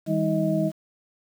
sine tone cluster, 159.8 / 200.1 / 318.2 / 633 Hz, D#3 / G3 / D#4 / D#5, +47 / +36 / +39 / +30 cents, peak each -26 dBFS, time 0.06-0.72 s, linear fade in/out 50 ms, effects 8-bit

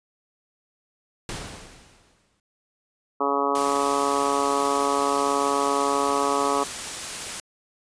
pink noise with exponential decay, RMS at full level -31 dBFS, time 1.29-2.4 s, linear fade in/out 1 ms, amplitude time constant 240 ms
harmonic tone, 140.6 Hz, C#3, 25 cents sharp, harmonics 2 / 3 / 4 / 5 / 6 / 7 / 8 / 9, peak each -30 / -27 / -30 / -31 / -30 / -29 / -26 / -30 dBFS, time 3.2-6.64 s, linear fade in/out 10 ms
white noise, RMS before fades -32 dBFS, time 3.55-7.4 s, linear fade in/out 2 ms
effects resampled to 22050 Hz

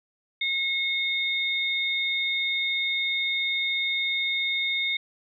sine tone pair together, 2168 / 3657 Hz, C#7 / A#7, -39 / -34 cents, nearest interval major sixth, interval 905 cents, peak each -26 / -27 dBFS, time 0.41-4.97 s, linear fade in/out 5 ms, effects none

